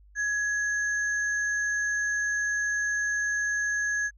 sine tone pair together, 1675 / 6324 Hz, G#6 / G8, +14 / +14 cents, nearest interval octave + major seventh, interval 2300 cents, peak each -25 / -37 dBFS, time 0.15-4.11 s, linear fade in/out 50 ms, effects added 50 Hz sine -52 dBFS peak until 4.17 s

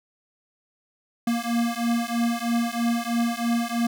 square beating tone pair, 233.1 / 236.2 Hz, A#3 / A#3, 0 / +23 cents, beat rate 3.1 Hz, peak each -26 dBFS, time 1.27-3.87 s, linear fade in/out 5 ms, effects none

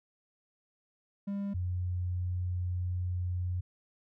triangle / sine tone pair in turn, 200 / 89.84 Hz, G3 / F2, +35 / +50 cents, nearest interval octave + major second, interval 1385 cents, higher first, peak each -30 / -30 dBFS, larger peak neither, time 1.27-1.54 / 1.54-3.61 s, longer second, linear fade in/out 10 ms, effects none

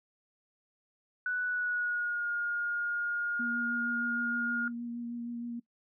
sine tone with pitch glide, 1482 to 1423.3 Hz, F#6 to F6, +2 to +32 cents, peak -29 dBFS, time 1.26-4.68 s, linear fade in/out 2 ms, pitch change -70 cents, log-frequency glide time 1.44-2.29 s
sine tone with vibrato, 237.1 Hz, A#3, 30 cents sharp, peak -35 dBFS, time 3.39-5.6 s, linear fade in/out 10 ms, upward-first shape sine, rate 6.4 Hz, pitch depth 15 cents each way
effects noise-tail reverb RT60 0.1 s tail -19 dB re dry

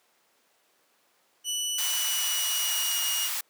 20% pulse tone with pitch glide, 2964 to 2876 Hz, F#7 to F#7, +2 to -50 cents, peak -22 dBFS, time 1.44-3.3 s, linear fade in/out 50 ms, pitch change -52 cents, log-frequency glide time 1.82-3.01 s
white high-pass noise, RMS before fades -31 dBFS, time 1.78-3.41 s, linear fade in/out 5 ms, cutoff 810 Hz, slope 24 dB/octave
effects pink hiss -66 dBFS RMS until 3.49 s + high-pass 400 Hz 12 dB/octave

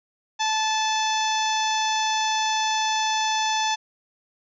harmonic tone, 872 Hz, A5, 16 cents flat, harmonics 1 / 2 / 3 / 4 / 5 / 6 / 7 / 8, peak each -23 / -31 / -32 / -29 / -36 / -34 / -32 / -42 dBFS, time 0.39-3.76 s, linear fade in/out 20 ms, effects none

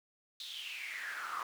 brown noise with high-pass filter sweep, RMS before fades -42 dBFS, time 0.4-1.43 s, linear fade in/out 2 ms, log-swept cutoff 3900 to 1100 Hz, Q 7.6, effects none

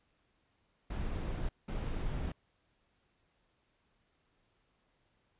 brown noise bursts at uneven times, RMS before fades -36 dBFS, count 2, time 0.9-1.49 / 1.68-2.32 s, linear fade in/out 5 ms, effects pink hiss -75 dBFS RMS until 5.39 s + resampled to 8000 Hz

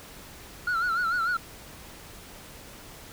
sine tone with vibrato, 1396.9 Hz, F6, in tune, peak -21 dBFS, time 0.67-1.37 s, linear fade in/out 5 ms, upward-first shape sine, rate 6.7 Hz, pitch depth 94 cents each way, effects tanh soft clip ceiling -23 dBFS + pink hiss -46 dBFS RMS until 3.12 s

